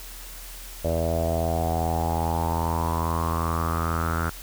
sawtooth tone with low-pass filter sweep, 82.41 Hz, E2, in tune, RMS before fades -25 dBFS, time 0.84-4.3 s, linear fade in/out 10 ms, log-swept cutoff 590 to 1400 Hz, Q 7.6, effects added 41 Hz sine -40 dBFS peak until 4.42 s + white hiss -42 dBFS RMS until 4.42 s

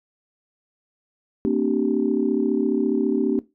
sine tone cluster, 228.9 / 263.6 / 298.2 / 385.4 Hz, A#3 / C4 / D4 / G4, -31 / +13 / +27 / -29 cents, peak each -23 dBFS, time 1.45-3.39 s, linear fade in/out 0 ms, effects noise-tail reverb RT60 0.2 s tail -18 dB re dry + tanh soft clip ceiling -8 dBFS

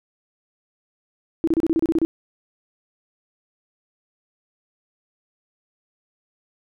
sine tone bursts, 326.3 Hz, E4, 18 cents flat, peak -15 dBFS, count 10, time 1.44-2.05 s, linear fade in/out 0 ms, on 34 ms, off 30 ms, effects none

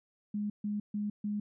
sine tone bursts, 207.7 Hz, G#3, in tune, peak -31 dBFS, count 4, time 0.34-1.4 s, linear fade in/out 5 ms, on 160 ms, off 140 ms, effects none

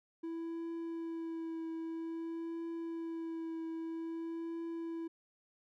triangle tone with vibrato, 329.6 Hz, E4, in tune, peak -36 dBFS, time 0.23-5.08 s, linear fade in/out 10 ms, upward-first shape triangle, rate 0.51 Hz, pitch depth 20 cents each way, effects none

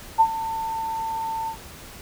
sine tone with ADSR envelope, 896 Hz, A5, 31 cents sharp, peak -10 dBFS, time 0.18-1.57 s, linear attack 25 ms, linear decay 63 ms, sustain -15 dB, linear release 91 ms, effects pink hiss -42 dBFS RMS until 2.01 s

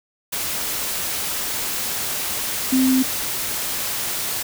sine tone in noise, 260.5 Hz, C4, 7 cents flat, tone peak -14 dBFS, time 2.72-3.03 s, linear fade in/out 10 ms, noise white, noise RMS -25 dBFS, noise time 0.32-4.43 s, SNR +8 dB, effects none

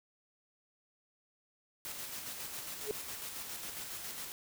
white noise with tremolo, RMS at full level -42 dBFS, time 1.85-4.32 s, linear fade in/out 0 ms, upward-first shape square, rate 7.3 Hz, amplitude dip 30%
sine tone with exponential growth, 424.3 Hz, G#4, 37 cents sharp, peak -28 dBFS, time 2.81-2.91 s, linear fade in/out 0 ms, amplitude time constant 21 ms
effects none

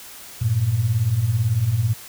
sine beating tone pair, 98 / 116 Hz, G2 / A#2, 0 / -8 cents, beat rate 18 Hz, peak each -23 / -18 dBFS, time 0.41-1.94 s, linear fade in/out 10 ms, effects white hiss -40 dBFS RMS until 2.08 s

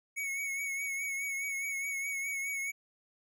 square tone with vibrato, 2217 Hz, C#7, in tune, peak -34 dBFS, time 0.16-2.72 s, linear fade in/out 20 ms, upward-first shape triangle, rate 4.8 Hz, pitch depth 45 cents each way, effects none

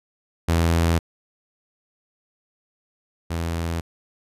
sawtooth tone pair in turn, 83.5 / 83.5 Hz, E2 / E2, +23 / +23 cents, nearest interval unison, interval 0 cents, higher neither, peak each -13 / -20 dBFS, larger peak first, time 0.48-0.99 / 3.3-3.81 s, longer neither, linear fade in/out 10 ms, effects resampled to 32000 Hz

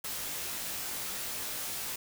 white noise with comb filter, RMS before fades -37 dBFS, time 0.04-1.96 s, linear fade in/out 5 ms, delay 19 ms, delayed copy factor -0.75, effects none

